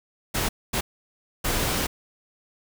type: noise bursts at uneven times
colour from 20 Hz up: pink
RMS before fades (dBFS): -25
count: 3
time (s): 0.34-0.49 / 0.73-0.81 / 1.44-1.87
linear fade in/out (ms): 10
effects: none